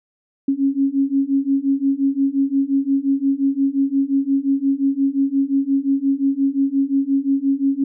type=beating tone pair; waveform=sine; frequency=271.4 / 277.1 Hz; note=C#4 / C#4; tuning=-36 / -1 cents; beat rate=5.7 Hz; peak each=-19 / -18 dBFS; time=0.48-7.84 s; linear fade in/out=5 ms; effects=none

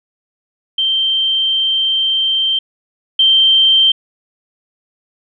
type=tone pair in turn; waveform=sine; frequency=3136 / 3136 Hz; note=G7 / G7; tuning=0 / 0 cents; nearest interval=unison; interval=0 cents; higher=neither; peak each=-12 / -7 dBFS; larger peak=second; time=0.78-2.59 / 3.19-3.92 s; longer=first; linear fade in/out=5 ms; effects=none

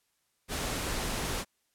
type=noise; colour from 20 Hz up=pink; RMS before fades=-33 dBFS; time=0.48-1.45 s; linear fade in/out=50 ms; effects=white hiss -75 dBFS RMS until 1.74 s + low-pass 12000 Hz 12 dB/octave

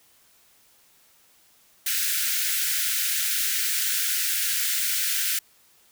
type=high-pass noise; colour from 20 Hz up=white; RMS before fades=-25 dBFS; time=1.86-5.39 s; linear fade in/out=5 ms; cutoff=1400 Hz; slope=96 dB/octave; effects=white hiss -59 dBFS RMS until 5.91 s

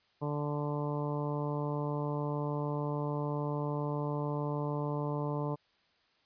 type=harmonic tone; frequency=146.83 Hz; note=D3; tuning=in tune; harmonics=1 / 2 / 3 / 4 / 5 / 6 / 7 / 8; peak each=-34 / -39 / -39 / -41 / -48 / -43 / -43 / -55 dBFS; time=0.21-5.56 s; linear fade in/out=20 ms; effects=white hiss -70 dBFS RMS until 6.25 s + resampled to 11025 Hz

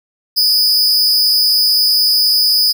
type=tone with amplitude modulation; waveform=45% pulse; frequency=4978 Hz; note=D#8; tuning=in tune; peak=-5 dBFS; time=0.36-2.73 s; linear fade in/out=20 ms; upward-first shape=sine; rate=249 Hz; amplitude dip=90%; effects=none

